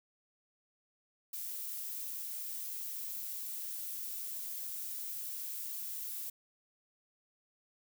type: noise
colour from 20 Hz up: violet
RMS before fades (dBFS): -41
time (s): 1.33-6.3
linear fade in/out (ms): 5
effects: none